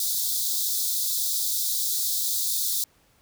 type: high-pass noise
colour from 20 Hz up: white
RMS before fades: -26 dBFS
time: 0-2.84 s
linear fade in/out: 2 ms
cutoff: 3500 Hz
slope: 96 dB/octave
effects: pink hiss -62 dBFS RMS until 3.21 s